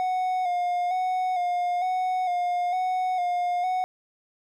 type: tone with vibrato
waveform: triangle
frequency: 725 Hz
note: F#5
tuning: 35 cents flat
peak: -21 dBFS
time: 0-3.84 s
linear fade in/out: 0 ms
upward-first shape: square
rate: 1.1 Hz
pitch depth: 34 cents each way
effects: none